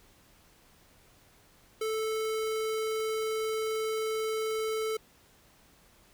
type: tone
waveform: square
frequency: 438.7 Hz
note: A4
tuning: 5 cents flat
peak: -30 dBFS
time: 1.81-4.97 s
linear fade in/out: 5 ms
effects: pink hiss -61 dBFS RMS until 6.13 s